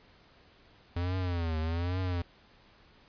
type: tone with vibrato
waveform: square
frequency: 85.7 Hz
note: F2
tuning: 32 cents flat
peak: -30 dBFS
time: 0.96-2.22 s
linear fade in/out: 5 ms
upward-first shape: triangle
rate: 1.2 Hz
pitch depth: 160 cents each way
effects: pink hiss -60 dBFS RMS until 3.08 s + resampled to 11025 Hz